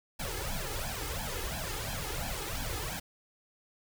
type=noise with flanger; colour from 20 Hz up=pink; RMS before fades=-36 dBFS; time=0.19-3 s; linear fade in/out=10 ms; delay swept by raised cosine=1.2 to 2.4 ms; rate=2.9 Hz; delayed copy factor=+0.9; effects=none